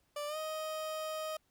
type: tone with pitch glide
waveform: 30% pulse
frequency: 587.3 to 625.8 Hz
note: D5 to D#5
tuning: 0 to +10 cents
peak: -34 dBFS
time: 0.16-1.37 s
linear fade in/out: 5 ms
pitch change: +110 cents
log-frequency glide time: 0.27-0.37 s
effects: pink hiss -75 dBFS RMS until 1.5 s